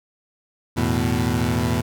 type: chord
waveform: 20% pulse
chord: E suspended fourth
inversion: none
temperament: equal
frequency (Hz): 82.41 / 110 / 123.47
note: E2 / A2 / B2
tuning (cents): 0 / 0 / 0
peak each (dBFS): -19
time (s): 0.76-1.82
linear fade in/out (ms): 20
effects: none